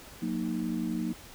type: chord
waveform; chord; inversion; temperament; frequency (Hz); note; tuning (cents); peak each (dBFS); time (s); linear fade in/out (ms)
sine; D# minor; first; equal with one note detuned; 181.4 / 233.1 / 311.1; F#3 / A#3 / D#4; -34 / 0 / 0; -34 / -32 / -34; 0.22-1.13; 5
effects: pink hiss -49 dBFS RMS until 1.34 s